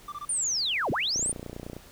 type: tone bursts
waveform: triangle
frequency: 1178 Hz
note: D6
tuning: 5 cents sharp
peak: -32 dBFS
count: 3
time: 0.08-0.252 s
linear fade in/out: 5 ms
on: 42 ms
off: 23 ms
type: linear two-way sweep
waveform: sine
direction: down then up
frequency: 9397 to 78.4 to 9397 Hz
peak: -25 dBFS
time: 0.29-1.32 s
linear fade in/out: 5 ms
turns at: 0.91 s
type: click train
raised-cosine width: 2 ms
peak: -24 dBFS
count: 19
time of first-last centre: 1.16-1.766 s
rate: 29.7 Hz
effects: pink hiss -52 dBFS RMS until 1.91 s